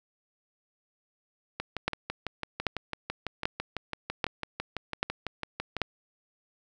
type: two click trains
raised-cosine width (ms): 0.3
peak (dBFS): -10 / -16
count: 6 / 26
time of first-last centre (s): 1.88-5.817 / 1.6-5.767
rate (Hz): 1.27 / 6
effects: none